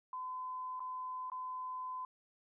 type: tone with dropouts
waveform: sine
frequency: 1018 Hz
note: C6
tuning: 48 cents flat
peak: -39 dBFS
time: 0.13-2.05 s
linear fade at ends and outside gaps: 2 ms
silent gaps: 0.796-0.803 / 1.3-1.318 s
effects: none